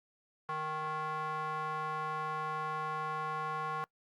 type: tone with band-pass filter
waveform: square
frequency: 155.56 Hz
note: D#3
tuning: in tune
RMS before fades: -37 dBFS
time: 0.49-3.84 s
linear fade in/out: 0 ms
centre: 1100 Hz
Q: 3
effects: noise-tail reverb RT60 0.1 s tail -24 dB re dry + Opus 48 kbps

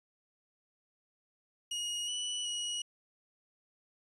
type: tone with pitch steps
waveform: sawtooth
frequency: 2882 / 2959 / 2908 Hz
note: F#7 / F#7 / F#7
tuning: -46 / -1 / -31 cents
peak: -31 dBFS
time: 1.71-2.82 s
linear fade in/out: 5 ms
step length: 370 ms
effects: resampled to 24000 Hz

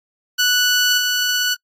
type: tone with level steps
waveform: 15% pulse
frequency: 1480 Hz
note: F#6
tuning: in tune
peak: -7 / -10 dBFS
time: 0.38-1.55 s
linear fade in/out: 20 ms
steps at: 0.97 s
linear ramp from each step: 20 ms
effects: noise-tail reverb RT60 0.1 s tail -26 dB re dry + AAC 48 kbps

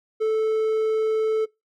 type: tone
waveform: triangle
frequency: 438.2 Hz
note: A4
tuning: 7 cents flat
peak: -17 dBFS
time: 0.2-1.46 s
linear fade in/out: 20 ms
effects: noise-tail reverb RT60 0.2 s tail -22 dB re dry

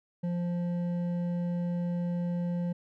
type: tone with hard clipping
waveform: sine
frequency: 174.61 Hz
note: F3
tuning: in tune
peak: -30 dBFS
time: 0.23-2.73 s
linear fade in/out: 10 ms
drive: 7 dB
effects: none

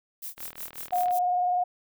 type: noise with tremolo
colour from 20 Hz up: violet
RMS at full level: -36 dBFS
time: 0.22-1.19 s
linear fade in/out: 5 ms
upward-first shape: sine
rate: 5.5 Hz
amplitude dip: 100%
type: click train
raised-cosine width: 0.3 ms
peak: -27 dBFS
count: 30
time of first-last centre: 0.38-1.109 s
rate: 39.8 Hz
type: tone with vibrato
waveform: sine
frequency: 720 Hz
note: F#5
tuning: 47 cents flat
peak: -22 dBFS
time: 0.92-1.64 s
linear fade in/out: 10 ms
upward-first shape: sine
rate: 20 Hz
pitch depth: 27 cents each way
effects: none

